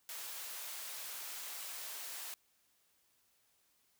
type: high-pass noise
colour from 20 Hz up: white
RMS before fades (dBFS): -45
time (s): 0.09-2.34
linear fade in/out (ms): 0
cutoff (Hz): 600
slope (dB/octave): 12
effects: white hiss -74 dBFS RMS until 3.99 s